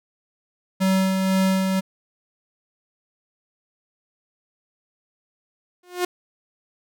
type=tone with tremolo; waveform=square; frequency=190 Hz; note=F#3; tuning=46 cents sharp; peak=-17 dBFS; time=0.8-1.81 s; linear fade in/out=20 ms; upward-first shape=sine; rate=2 Hz; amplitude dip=35%
type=tone with exponential growth; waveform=sawtooth; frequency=358 Hz; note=F4; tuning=43 cents sharp; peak=-14 dBFS; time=5.83-6.05 s; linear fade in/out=5 ms; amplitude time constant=47 ms
effects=none